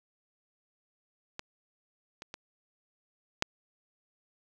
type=clicks; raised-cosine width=0.2 ms; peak=-20 / -25 / -23 / -8 dBFS; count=4; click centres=1.394 / 2.221 / 2.341 / 3.424 s; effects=none